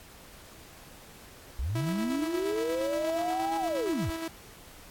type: linear two-way sweep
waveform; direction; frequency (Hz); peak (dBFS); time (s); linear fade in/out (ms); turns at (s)
sine; up then down; 52.6 to 830 to 61.4; -28; 1.59-4.1; 0; 3.57
type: tone with tremolo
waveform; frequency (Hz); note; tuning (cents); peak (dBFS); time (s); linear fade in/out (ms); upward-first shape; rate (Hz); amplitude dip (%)
sawtooth; 327.3; E4; -12; -28; 1.75-4.28; 5; square; 8.5; 35
effects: pink hiss -51 dBFS RMS until 4.9 s + AAC 64 kbps